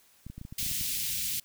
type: clicks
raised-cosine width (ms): 5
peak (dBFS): -29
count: 10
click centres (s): 0.266 / 0.3 / 0.38 / 0.414 / 0.451 / 0.525 / 0.629 / 0.664 / 0.714 / 0.812
type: band-stop noise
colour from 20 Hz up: white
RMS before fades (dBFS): -32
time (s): 0.58-1.4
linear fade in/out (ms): 5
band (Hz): 210 to 2400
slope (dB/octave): 24
effects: white hiss -62 dBFS RMS until 1.44 s